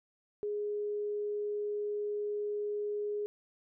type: tone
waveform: sine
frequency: 415.3 Hz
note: G#4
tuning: in tune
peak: -32 dBFS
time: 0.43-3.26 s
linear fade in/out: 0 ms
effects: none